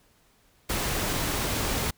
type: noise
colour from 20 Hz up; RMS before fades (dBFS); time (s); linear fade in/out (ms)
pink; -28; 0.69-1.91; 10
effects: pink hiss -63 dBFS RMS until 1.97 s